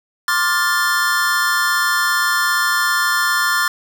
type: chord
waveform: square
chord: D minor seventh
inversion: third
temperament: just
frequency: 1057.2 / 1174.7 / 1409.6 / 1762 Hz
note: C6 / D6 / F6 / A6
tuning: +18 / 0 / +16 / +2 cents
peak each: -24 / -23 / -20 / -20 dBFS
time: 0.28-3.68 s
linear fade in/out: 2 ms
effects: none